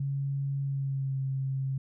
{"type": "tone with pitch glide", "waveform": "sine", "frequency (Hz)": [138.59, 134.26], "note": ["C#3", "C3"], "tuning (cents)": [0, 45], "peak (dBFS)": -28, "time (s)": [0, 1.78], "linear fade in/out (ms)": 5, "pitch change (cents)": -55, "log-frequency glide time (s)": [0.62, 1.19], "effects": []}